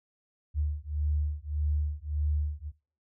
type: beating tone pair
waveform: sine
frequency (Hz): 73.8 / 75.5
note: D2 / D2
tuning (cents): +9 / +48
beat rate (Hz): 1.7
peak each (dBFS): -30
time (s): 0.54-2.72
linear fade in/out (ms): 50
effects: noise-tail reverb RT60 0.4 s tail -22 dB re dry